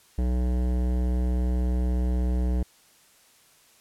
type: tone with hard clipping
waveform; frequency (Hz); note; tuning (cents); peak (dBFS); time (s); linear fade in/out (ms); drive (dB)
sine; 61.74; B1; 0; -24; 0.18-2.63; 5; 16
effects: white hiss -58 dBFS RMS until 3.8 s + low-pass 12000 Hz 12 dB/octave